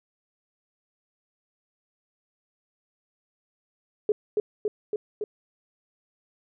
sine tone with echo, 421.1 Hz, G#4, 24 cents sharp, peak -18 dBFS, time 4.09-4.12 s, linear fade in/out 2 ms, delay 280 ms, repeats 4, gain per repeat -2 dB, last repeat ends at 5.24 s, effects none

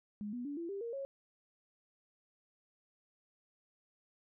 sine tone with pitch steps, 207.7 / 244.2 / 287 / 337.4 / 396.6 / 466.3 / 548.1 Hz, G#3 / B3 / D4 / E4 / G4 / A#4 / C#5, 0 / -19 / -40 / +40 / +20 / +1 / -20 cents, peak -38 dBFS, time 0.21-1.05 s, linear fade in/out 0 ms, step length 120 ms, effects none

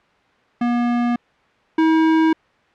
square tone pair in turn, 240 / 320.4 Hz, B3 / E4, -49 / -49 cents, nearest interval perfect fourth, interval 500 cents, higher second, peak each -17 / -13 dBFS, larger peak second, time 0.61-1.16 / 1.78-2.33 s, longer neither, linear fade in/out 5 ms, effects white hiss -56 dBFS RMS until 2.74 s + low-pass 2000 Hz 12 dB/octave

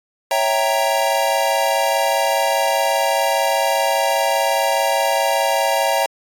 square chord, C# diminished seventh, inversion none, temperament equal, 554.4 / 659.3 / 784 / 932.3 Hz, C#5 / E5 / G5 / Bb5, 0 / 0 / 0 / 0 cents, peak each -22 dBFS, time 0.31-6.06 s, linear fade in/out 2 ms, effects AAC 64 kbps

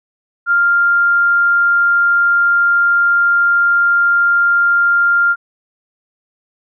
sine tone, 1396.9 Hz, F6, in tune, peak -9 dBFS, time 0.46-5.36 s, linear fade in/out 50 ms, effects none

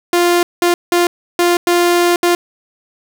sawtooth tone bursts at uneven times, 349.2 Hz, F4, in tune, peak -6 dBFS, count 6, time 0.13-0.43 / 0.62-0.74 / 0.92-1.07 / 1.39-1.57 / 1.67-2.16 / 2.23-2.35 s, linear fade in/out 2 ms, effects none

